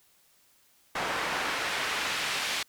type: noise with band-pass filter sweep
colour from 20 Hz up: pink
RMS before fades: -31 dBFS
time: 0.95-2.63 s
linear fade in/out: 5 ms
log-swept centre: 1200 to 3200 Hz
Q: 0.82
effects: white hiss -64 dBFS RMS until 2.68 s